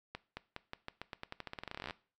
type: accelerating click train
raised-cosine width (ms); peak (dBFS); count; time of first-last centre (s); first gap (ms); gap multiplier
0.3; -25; 26; 0.15-1.908; 220; 0.88
effects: noise-tail reverb RT60 0.4 s tail -19 dB re dry